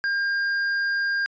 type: tone with tanh clipping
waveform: sine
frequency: 1606 Hz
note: G6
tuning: 41 cents sharp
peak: -23 dBFS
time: 0.04-1.26 s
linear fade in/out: 0 ms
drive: 8 dB
effects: resampled to 16000 Hz